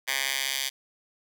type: tone with high-pass filter sweep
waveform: 10% pulse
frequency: 135.2 Hz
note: C#3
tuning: 43 cents flat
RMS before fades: -29 dBFS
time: 0.07-0.7 s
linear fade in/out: 20 ms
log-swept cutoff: 1900 to 3200 Hz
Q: 1.2
effects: none